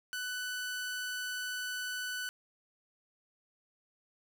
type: tone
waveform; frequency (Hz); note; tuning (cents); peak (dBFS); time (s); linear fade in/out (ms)
sawtooth; 1494; F#6; +16; -32; 0.13-2.29; 0
effects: none